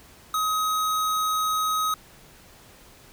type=tone; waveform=square; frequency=1265 Hz; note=D#6; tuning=28 cents sharp; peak=-23 dBFS; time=0.34-1.94 s; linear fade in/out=2 ms; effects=pink hiss -51 dBFS RMS until 3.12 s